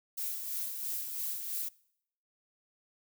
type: noise with tremolo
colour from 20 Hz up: violet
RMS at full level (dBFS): -35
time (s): 0.17-1.69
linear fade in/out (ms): 10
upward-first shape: sine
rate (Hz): 3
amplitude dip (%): 45
effects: noise-tail reverb RT60 0.7 s tail -23 dB re dry